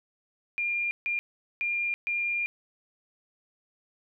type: tone bursts at uneven times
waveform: sine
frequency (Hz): 2403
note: D7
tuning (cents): +39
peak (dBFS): -26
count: 4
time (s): 0.58-0.91 / 1.06-1.19 / 1.61-1.94 / 2.07-2.46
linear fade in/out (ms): 0
effects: none